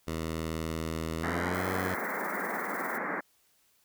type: tone with pitch glide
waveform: 10% pulse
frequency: 80.7 to 92.7 Hz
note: E2 to F#2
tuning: -36 to +4 cents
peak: -24 dBFS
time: 0.07-1.95 s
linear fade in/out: 10 ms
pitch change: +240 cents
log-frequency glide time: 1.18-1.62 s
type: band-pass noise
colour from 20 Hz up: white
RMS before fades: -34 dBFS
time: 1.23-3.21 s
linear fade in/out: 10 ms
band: 170 to 2100 Hz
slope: 96 dB/octave
type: noise with tremolo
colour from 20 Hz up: violet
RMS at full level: -43 dBFS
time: 1.54-2.98 s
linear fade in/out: 2 ms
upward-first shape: triangle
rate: 20 Hz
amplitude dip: 70%
effects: white hiss -68 dBFS RMS until 3.84 s